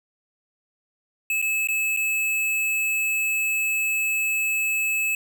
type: tone with dropouts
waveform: square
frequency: 2600 Hz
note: E7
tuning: 24 cents flat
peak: -22 dBFS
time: 1.3-5.15 s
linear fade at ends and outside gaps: 2 ms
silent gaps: 1.417-1.424 / 1.673-1.686 / 1.965-1.971 s
effects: none